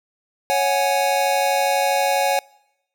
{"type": "chord", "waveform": "square", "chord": "C# suspended fourth", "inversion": "none", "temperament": "just", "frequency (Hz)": [554.4, 739.2, 831.5], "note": ["C#5", "F#5", "G#5"], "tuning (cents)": [0, -2, 2], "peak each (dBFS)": -22, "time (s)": [0.5, 2.39], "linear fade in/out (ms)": 0, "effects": ["noise-tail reverb RT60 0.9 s tail -26 dB re dry"]}